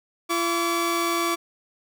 sawtooth tone pair together, 340 / 1145.5 Hz, F4 / D6, -46 / -44 cents, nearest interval octave + major sixth, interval 2102 cents, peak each -21 dBFS, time 0.29-1.36 s, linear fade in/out 20 ms, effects none

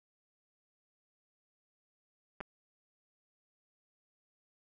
clicks, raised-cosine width 0.5 ms, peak -27 / -26 dBFS, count 2, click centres 2.405 / 2.41 s, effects none

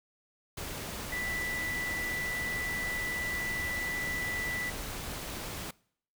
sine tone in noise, 1975.5 Hz, B6, in tune, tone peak -33 dBFS, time 1.12-4.7 s, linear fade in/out 5 ms, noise pink, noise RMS -39 dBFS, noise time 0.57-5.71 s, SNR +3 dB, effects noise-tail reverb RT60 0.6 s tail -23 dB re dry

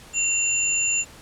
sine tone pair together, 2748 / 7078 Hz, F7 / A8, -29 / +9 cents, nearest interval octave + major third, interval 1638 cents, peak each -24 / -21 dBFS, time 0.13-1.05 s, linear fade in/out 50 ms, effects pink hiss -46 dBFS RMS until 1.21 s + low-pass 11000 Hz 12 dB/octave

